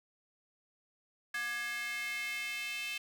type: tone with high-pass filter sweep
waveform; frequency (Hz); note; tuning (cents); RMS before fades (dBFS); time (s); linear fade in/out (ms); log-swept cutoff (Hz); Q
square; 238.2; A#3; +38; -38; 1.34-2.98; 5; 1700 to 2600; 4.5
effects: none